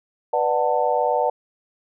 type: chord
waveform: sine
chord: B minor seventh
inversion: none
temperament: just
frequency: 493.9 / 592.7 / 740.8 / 889 Hz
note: B4 / D5 / F#5 / A5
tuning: 0 / +16 / +2 / +18 cents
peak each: -23 dBFS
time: 0.33-1.3 s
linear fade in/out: 5 ms
effects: none